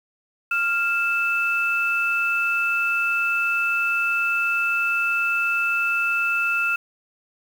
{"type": "tone pair together", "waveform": "sine", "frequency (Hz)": [1394, 2635], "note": ["F6", "E7"], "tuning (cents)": [-4, -1], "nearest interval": "major seventh", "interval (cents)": 1103, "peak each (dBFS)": -22, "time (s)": [0.51, 6.76], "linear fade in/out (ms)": 5, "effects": ["7-bit"]}